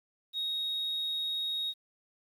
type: tone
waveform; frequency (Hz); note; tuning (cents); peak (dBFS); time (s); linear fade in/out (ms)
sine; 3759; A#7; +14; -29; 0.33-1.74; 50
effects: tanh soft clip ceiling -28 dBFS + 10-bit